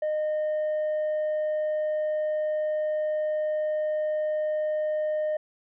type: tone with tanh clipping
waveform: sine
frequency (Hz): 613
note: D#5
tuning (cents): -26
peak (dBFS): -25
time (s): 0.02-5.37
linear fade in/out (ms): 5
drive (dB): 2
effects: none